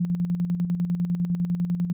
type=tone with tremolo; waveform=sine; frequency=174.61 Hz; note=F3; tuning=in tune; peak=-20 dBFS; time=0-1.93 s; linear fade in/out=10 ms; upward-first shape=square; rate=10 Hz; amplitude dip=55%; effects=none